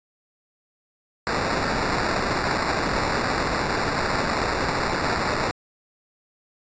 blue noise with sample-and-hold, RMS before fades -24 dBFS, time 1.27-5.51 s, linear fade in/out 0 ms, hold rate 3150 Hz, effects resampled to 16000 Hz

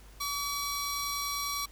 sawtooth tone cluster, 1140 / 4058 / 5670 Hz, C#6 / B7 / F8, +48 / +46 / +25 cents, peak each -30 / -35 / -36 dBFS, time 0.2-1.66 s, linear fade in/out 10 ms, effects added 50 Hz sine -51 dBFS peak until 1.71 s + pink hiss -57 dBFS RMS until 1.71 s

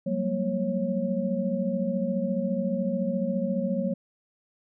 sine tone cluster, 183.5 / 197.7 / 232.8 / 547 Hz, F#3 / G3 / A#3 / C#5, -14 / +15 / -2 / -23 cents, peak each -30 dBFS, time 0.06-3.94 s, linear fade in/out 10 ms, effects none

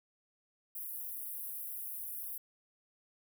pink high-pass noise, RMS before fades -42 dBFS, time 0.75-2.38 s, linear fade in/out 5 ms, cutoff 11000 Hz, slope 48 dB/octave, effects none

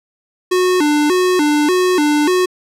square tone with vibrato, 329.6 Hz, E4, in tune, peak -12 dBFS, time 0.51-2.46 s, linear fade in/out 10 ms, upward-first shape square, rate 1.7 Hz, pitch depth 180 cents each way, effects low-pass 11000 Hz 12 dB/octave

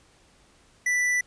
triangle tone with tanh clipping, 1977 Hz, B6, 1 cent sharp, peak -23 dBFS, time 0.86-1.21 s, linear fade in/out 5 ms, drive 18 dB, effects pink hiss -59 dBFS RMS until 1.26 s + resampled to 22050 Hz

